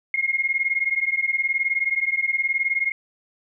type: beating tone pair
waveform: sine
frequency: 2137 / 2156 Hz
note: C7 / C#7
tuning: +36 / -49 cents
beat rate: 19 Hz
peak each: -23 dBFS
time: 0.14-2.92 s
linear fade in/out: 2 ms
effects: none